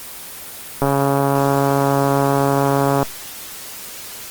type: click train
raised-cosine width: 1 ms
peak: -3 dBFS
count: 308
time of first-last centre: 0.82-3.029 s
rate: 139 Hz
effects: white hiss -33 dBFS RMS until 4.3 s + Opus 24 kbps